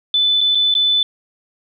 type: tone with dropouts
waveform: sine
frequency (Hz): 3503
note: A7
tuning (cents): -8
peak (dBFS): -12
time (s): 0.14-1.03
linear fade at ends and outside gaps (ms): 2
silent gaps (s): 0.408-0.412 / 0.549-0.553 / 0.741-0.751
effects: none